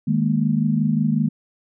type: chord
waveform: sine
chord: D# suspended fourth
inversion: none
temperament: equal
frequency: 155.56 / 207.7 / 233.1 Hz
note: D#3 / G#3 / A#3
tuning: 0 / 0 / 0 cents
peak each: -21 dBFS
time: 0.07-1.29 s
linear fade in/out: 10 ms
effects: none